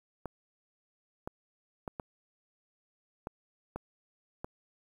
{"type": "clicks", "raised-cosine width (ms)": 1, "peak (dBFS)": -23, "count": 7, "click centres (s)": [0.257, 1.275, 1.878, 1.998, 3.271, 3.76, 4.445], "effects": ["9-bit"]}